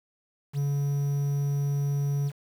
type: tone with quantisation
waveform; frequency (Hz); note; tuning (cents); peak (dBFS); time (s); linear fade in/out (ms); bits
triangle; 142; C#3; +42; -22; 0.53-2.32; 50; 8
effects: none